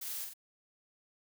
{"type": "noise with echo", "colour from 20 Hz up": "blue", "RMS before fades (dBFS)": -41, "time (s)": [0.01, 0.25], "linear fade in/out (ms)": 10, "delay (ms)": 44, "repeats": 2, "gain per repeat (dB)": -4, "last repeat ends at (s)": 0.338, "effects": []}